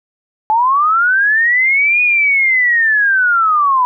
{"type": "linear two-way sweep", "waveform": "sine", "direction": "up then down", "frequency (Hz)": [848, 2478, 980], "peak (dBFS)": -9, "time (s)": [0.5, 3.85], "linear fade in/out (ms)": 0, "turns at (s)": 2.02, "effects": []}